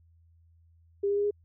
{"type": "tone with pitch steps", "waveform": "sine", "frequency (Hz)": [400.9, 404.6, 408.4, 412.2], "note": ["G4", "G#4", "G#4", "G#4"], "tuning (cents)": [39, -45, -29, -13], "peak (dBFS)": -24, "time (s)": [1.03, 1.31], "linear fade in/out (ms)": 10, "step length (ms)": 70, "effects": ["added 83 Hz sine -58 dBFS peak until 1.44 s"]}